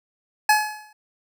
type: tone with exponential decay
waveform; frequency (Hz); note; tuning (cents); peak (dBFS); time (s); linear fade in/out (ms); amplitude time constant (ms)
25% pulse; 850; G#5; +40; -8; 0.49-0.93; 5; 94
effects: none